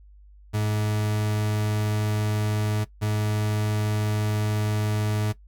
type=tone pair in turn; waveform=40% pulse; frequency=106.1 / 106.1 Hz; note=G#2 / G#2; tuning=+38 / +38 cents; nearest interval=unison; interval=0 cents; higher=neither; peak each=-22 dBFS; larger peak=neither; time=0.53-2.85 / 3.01-5.33 s; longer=neither; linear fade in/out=20 ms; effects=noise-tail reverb RT60 0.1 s tail -17 dB re dry + added 50 Hz sine -47 dBFS peak until 5.47 s